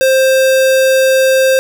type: tone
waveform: square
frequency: 527 Hz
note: C5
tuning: 12 cents sharp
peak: -8 dBFS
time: 0.01-1.59 s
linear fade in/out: 0 ms
effects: none